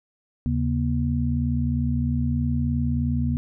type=tone cluster; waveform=sine; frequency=76.7 / 136.1 / 239.2 Hz; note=D#2 / C#3 / A#3; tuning=-24 / -31 / +45 cents; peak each=-25 dBFS; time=0.46-3.37 s; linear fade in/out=0 ms; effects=none